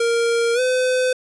square tone with pitch glide, 466.2 to 508.4 Hz, A#4 to C5, 0 to -50 cents, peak -17 dBFS, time 0-1.13 s, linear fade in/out 5 ms, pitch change +150 cents, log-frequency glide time 0.54-0.6 s, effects resampled to 24000 Hz + 9-bit

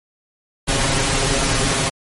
pink noise with comb filter, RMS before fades -18 dBFS, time 0.67-1.9 s, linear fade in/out 20 ms, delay 7.4 ms, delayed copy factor +0.9, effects MP3 48 kbps

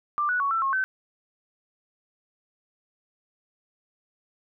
sine tone with pitch steps, 1183 / 1473 / 1117 / 1336 / 1084 / 1532 Hz, D6 / F#6 / C#6 / E6 / C#6 / G6, +12 / -8 / +13 / +23 / -39 / -40 cents, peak -22 dBFS, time 0.18-0.84 s, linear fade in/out 0 ms, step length 110 ms, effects none

